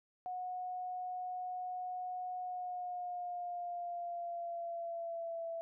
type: tone with pitch glide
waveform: sine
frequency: 730 to 665.6 Hz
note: F#5 to E5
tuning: -24 to +17 cents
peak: -38 dBFS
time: 0.26-5.61 s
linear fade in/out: 0 ms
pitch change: -159 cents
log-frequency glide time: 2.39-5.47 s
effects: none